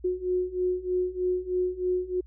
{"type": "beating tone pair", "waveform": "sine", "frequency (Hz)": [362.3, 365.5], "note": ["F#4", "F#4"], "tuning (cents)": [-36, -21], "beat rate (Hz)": 3.2, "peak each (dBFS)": [-29, -27], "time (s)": [0.04, 2.21], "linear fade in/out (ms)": 10, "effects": ["added 60 Hz sine -46 dBFS peak until 2.26 s"]}